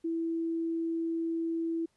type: tone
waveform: sine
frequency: 330 Hz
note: E4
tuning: 2 cents sharp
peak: -29 dBFS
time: 0.04-1.86 s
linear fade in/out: 10 ms
effects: pink hiss -73 dBFS RMS until 1.96 s + resampled to 24000 Hz